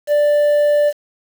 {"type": "tone with quantisation", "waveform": "triangle", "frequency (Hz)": 588, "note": "D5", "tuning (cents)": 2, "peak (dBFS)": -9, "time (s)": [0.07, 0.93], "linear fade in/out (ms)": 50, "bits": 6, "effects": []}